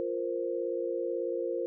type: chord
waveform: sine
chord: F suspended fourth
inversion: none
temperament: just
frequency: 349.2 / 465.6 / 523.8 Hz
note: F4 / Bb4 / C5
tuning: 0 / -2 / +2 cents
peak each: -34 dBFS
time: 0-1.66 s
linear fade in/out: 0 ms
effects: none